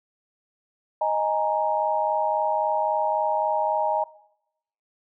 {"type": "chord", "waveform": "sine", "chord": "D# suspended fourth", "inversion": "none", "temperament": "just", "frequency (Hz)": [622.3, 829.7, 933.4], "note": ["D#5", "G#5", "A#5"], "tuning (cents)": [0, -2, 2], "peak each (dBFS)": -25, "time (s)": [1.01, 4.04], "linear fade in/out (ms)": 5, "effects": ["noise-tail reverb RT60 0.8 s tail -20 dB re dry"]}